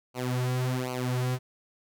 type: tone with flanger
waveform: sawtooth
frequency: 126.5 Hz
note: B2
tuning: 42 cents sharp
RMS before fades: -29 dBFS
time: 0.14-1.39 s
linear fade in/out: 50 ms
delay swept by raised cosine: 0.56 to 4.66 ms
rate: 1.3 Hz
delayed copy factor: -0.95
effects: none